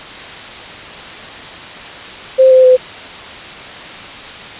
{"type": "tone with pitch steps", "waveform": "sine", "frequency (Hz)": [523.3, 516.4, 509.6], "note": ["C5", "C5", "C5"], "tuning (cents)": [0, -23, -46], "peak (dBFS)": -3, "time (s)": [2.38, 2.77], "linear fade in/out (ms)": 20, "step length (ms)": 130, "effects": ["white hiss -29 dBFS RMS until 4.59 s", "resampled to 8000 Hz"]}